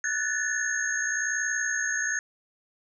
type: tone cluster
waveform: sine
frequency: 1492 / 1713 / 1774 / 6490 Hz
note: F#6 / A6 / A6 / G#8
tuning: +14 / -47 / +14 / -41 cents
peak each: -31 dBFS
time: 0.04-2.19 s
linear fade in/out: 2 ms
effects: none